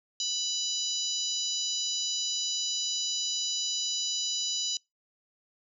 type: harmonic tone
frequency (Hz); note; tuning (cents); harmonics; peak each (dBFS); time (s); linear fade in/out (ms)
987.8; B5; 0; 3 / 4 / 5 / 6 / 7; -36 / -33 / -35 / -35 / -35; 0.2-4.77; 2
effects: noise-tail reverb RT60 0.2 s tail -25 dB re dry